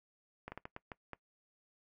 slowing click train, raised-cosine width 0.5 ms, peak -28 dBFS, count 7, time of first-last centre 0.48-1.133 s, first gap 40 ms, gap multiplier 1.4, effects noise-tail reverb RT60 0.1 s tail -21 dB re dry

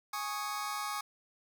sawtooth chord, Ab suspended fourth, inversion none, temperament just, 830.6 / 1107.5 / 1245.9 Hz, Ab5 / Db6 / Eb6, 0 / -2 / +2 cents, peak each -36 / -35 / -35 dBFS, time 0.13-1.01 s, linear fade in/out 5 ms, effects none

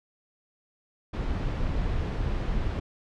brown noise, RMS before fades -28 dBFS, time 1.13-2.8 s, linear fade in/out 10 ms, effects low-pass 4000 Hz 12 dB/octave

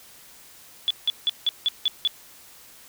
sine tone bursts, 3439 Hz, A7, 40 cents flat, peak -18 dBFS, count 7, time 0.88-2.075 s, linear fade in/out 0 ms, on 25 ms, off 170 ms, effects white hiss -49 dBFS RMS until 2.88 s

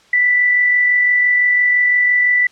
sine tone with amplitude modulation, 1975.5 Hz, B6, in tune, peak -9 dBFS, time 0.13-2.47 s, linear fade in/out 5 ms, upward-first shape sine, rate 45.9 Hz, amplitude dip 30%, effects white hiss -50 dBFS RMS until 2.51 s + low-pass 5000 Hz 12 dB/octave

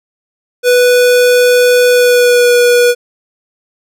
square tone with pitch glide, 493.2 to 485.3 Hz, B4 to B4, -2 to -30 cents, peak -6 dBFS, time 0.63-2.95 s, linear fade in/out 50 ms, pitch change -28 cents, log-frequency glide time 1.9-2.53 s, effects none

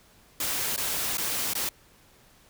white noise with dropouts, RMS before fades -29 dBFS, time 0.4-1.69 s, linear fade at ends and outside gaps 2 ms, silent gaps 0.763-0.777 / 1.172-1.181 / 1.535-1.552 s, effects pink hiss -58 dBFS RMS until 2.49 s

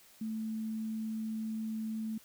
sine tone, 220 Hz, A3, in tune, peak -34 dBFS, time 0.21-2.18 s, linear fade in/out 5 ms, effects white hiss -60 dBFS RMS until 2.24 s

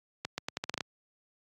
accelerating click train, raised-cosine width 0.2 ms, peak -15 dBFS, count 9, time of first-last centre 0.25-0.807 s, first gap 130 ms, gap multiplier 0.81, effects high-pass 100 Hz 12 dB/octave + AAC 48 kbps

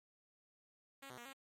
5% pulse tone with pitch steps, 273.3 / 126.3 / 238.6 / 270.6 Hz, C#4 / B2 / A#3 / C#4, -24 / +39 / +41 / -42 cents, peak -39 dBFS, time 1.02-1.332 s, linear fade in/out 10 ms, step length 78 ms, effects MP3 64 kbps

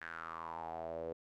sawtooth tone with band-pass filter sweep, 82.41 Hz, E2, in tune, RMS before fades -44 dBFS, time 0.01-1.13 s, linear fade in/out 10 ms, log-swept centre 1700 to 480 Hz, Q 6.3, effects none

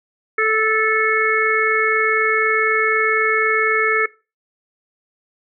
harmonic tone, 438 Hz, A4, 8 cents flat, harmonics 1 / 3 / 4 / 5, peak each -20 / -20 / -20 / -20 dBFS, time 0.38-4.06 s, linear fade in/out 5 ms, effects noise-tail reverb RT60 0.3 s tail -20 dB re dry

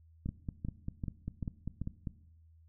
two click trains, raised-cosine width 5 ms, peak -24 / -24 dBFS, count 5 / 10, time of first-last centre 0.26-1.816 / 0.29-2.072 s, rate 2.57 / 5.05 Hz, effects noise-tail reverb RT60 0.8 s tail -18 dB re dry + added 81 Hz sine -58 dBFS peak until 2.68 s

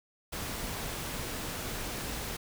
pink noise, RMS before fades -37 dBFS, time 0.32-2.37 s, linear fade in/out 10 ms, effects none

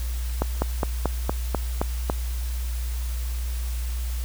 slowing click train, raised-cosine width 1 ms, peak -8 dBFS, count 8, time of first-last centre 0.42-2.099 s, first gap 200 ms, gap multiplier 1.06, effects added 60 Hz sine -25 dBFS peak until 4.24 s + white hiss -41 dBFS RMS until 4.24 s

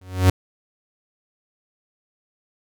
45% pulse tone with exponential growth, 92.5 Hz, F#2, in tune, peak -9 dBFS, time 0.01-0.3 s, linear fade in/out 5 ms, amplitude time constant 63 ms, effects none

